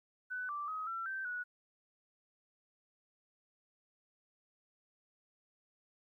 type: tone with pitch steps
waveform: sine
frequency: 1499 / 1171 / 1266 / 1350 / 1555 / 1467 Hz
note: F#6 / D6 / D#6 / E6 / G6 / F#6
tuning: +22 / -5 / +30 / +41 / -14 / -15 cents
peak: -37 dBFS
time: 0.3-1.44 s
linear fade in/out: 20 ms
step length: 190 ms
effects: 13-bit

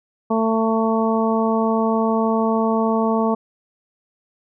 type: harmonic tone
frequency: 223.4 Hz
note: A3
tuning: 27 cents sharp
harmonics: 1 / 2 / 3 / 4 / 5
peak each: -19 / -22 / -24 / -25 / -26 dBFS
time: 0.3-3.35 s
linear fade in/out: 10 ms
effects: none

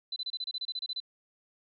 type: tone bursts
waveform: sine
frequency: 4016 Hz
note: B7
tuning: 28 cents sharp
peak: -32 dBFS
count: 13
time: 0.12-1.002 s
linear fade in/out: 5 ms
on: 42 ms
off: 28 ms
effects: none

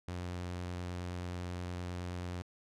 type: tone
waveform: sawtooth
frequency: 89 Hz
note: F2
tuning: 33 cents sharp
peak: -34 dBFS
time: 0.08-2.42 s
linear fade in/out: 0 ms
effects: low-pass 8000 Hz 12 dB/octave

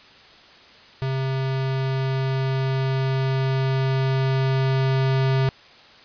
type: tone with level ramp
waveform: square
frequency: 133.1 Hz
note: C3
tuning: 30 cents sharp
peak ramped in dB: -23 to -18 dBFS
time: 1.02-5.49 s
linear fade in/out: 0 ms
effects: white hiss -48 dBFS RMS until 6.04 s + resampled to 11025 Hz

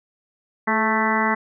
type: harmonic tone with a mistuned harmonic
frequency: 220 Hz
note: A3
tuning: in tune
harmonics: 1 / 2 / 3 / 4 / 5 / 6 / 7 / 8 / 9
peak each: -24 / -29 / -30 / -24 / -25 / -29 / -29 / -28 / -25 dBFS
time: 0.67-1.35 s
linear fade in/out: 10 ms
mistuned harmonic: 2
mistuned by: -42 cents
effects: none

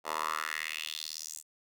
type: tone with high-pass filter sweep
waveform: 10% pulse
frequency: 78 Hz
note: D#2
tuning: 5 cents sharp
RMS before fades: -37 dBFS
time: 0.04-1.43 s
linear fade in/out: 50 ms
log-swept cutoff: 740 to 8000 Hz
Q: 3.3
effects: none

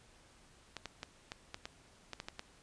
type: clicks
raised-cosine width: 0.2 ms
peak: -24 dBFS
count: 10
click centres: 0.767 / 0.857 / 1.031 / 1.319 / 1.544 / 1.655 / 2.133 / 2.201 / 2.285 / 2.394 s
effects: pink hiss -63 dBFS RMS until 2.62 s + resampled to 22050 Hz

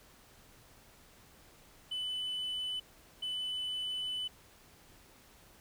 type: tone bursts at uneven times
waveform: sine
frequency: 3002 Hz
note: F#7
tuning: 24 cents sharp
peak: -32 dBFS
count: 2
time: 1.91-2.8 / 3.22-4.28 s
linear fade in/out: 10 ms
effects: tanh soft clip ceiling -33 dBFS + pink hiss -60 dBFS RMS until 5.6 s

